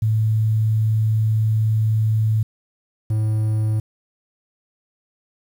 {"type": "tone pair in turn", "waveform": ["sine", "triangle"], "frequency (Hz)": [109.5, 108.56], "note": ["A2", "A2"], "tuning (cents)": [-8, -23], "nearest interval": "unison", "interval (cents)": 15, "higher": "first", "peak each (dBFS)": -15, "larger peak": "neither", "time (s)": [[0.02, 2.43], [3.1, 3.8]], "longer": "first", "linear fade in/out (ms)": 5, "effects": ["8-bit"]}